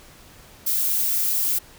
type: noise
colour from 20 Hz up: violet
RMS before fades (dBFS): -22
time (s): 0.66-1.59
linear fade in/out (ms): 10
effects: pink hiss -48 dBFS RMS until 1.78 s